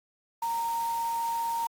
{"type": "tone in noise", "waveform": "sine", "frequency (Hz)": 925, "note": "A#5", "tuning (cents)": -14, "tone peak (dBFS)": -27, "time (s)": [0.42, 1.67], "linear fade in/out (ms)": 5, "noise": "white", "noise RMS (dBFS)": -44, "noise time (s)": [0.42, 1.67], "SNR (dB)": 14, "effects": ["AAC 64 kbps"]}